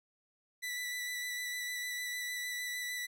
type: tone with vibrato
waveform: sawtooth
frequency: 1975.5 Hz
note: B6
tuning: in tune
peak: -33 dBFS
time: 0.62-3.07 s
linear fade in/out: 20 ms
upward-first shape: square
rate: 6.6 Hz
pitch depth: 12 cents each way
effects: none